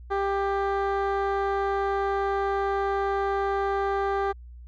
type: tone with low-pass filter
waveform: 15% pulse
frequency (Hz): 395.3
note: G4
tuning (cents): +15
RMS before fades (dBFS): -26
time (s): 0.1-4.33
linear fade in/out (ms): 20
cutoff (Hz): 1500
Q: 0.56
effects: added 60 Hz sine -41 dBFS peak until 4.67 s